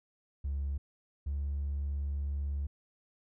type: tone pair in turn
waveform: triangle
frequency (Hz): 69.9 / 70.96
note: C#2 / C#2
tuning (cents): +15 / +41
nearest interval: unison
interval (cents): 26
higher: second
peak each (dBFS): -28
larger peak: neither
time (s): 0.44-0.78 / 1.26-2.67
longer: second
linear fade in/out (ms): 10
effects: tanh soft clip ceiling -28 dBFS